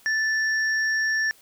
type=tone pair together; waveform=sine; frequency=1756 / 5575 Hz; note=A6 / F8; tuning=-4 / -4 cents; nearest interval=octave + minor sixth; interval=2000 cents; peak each=-21 / -32 dBFS; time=0.06-1.31 s; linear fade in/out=0 ms; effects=white hiss -55 dBFS RMS until 1.41 s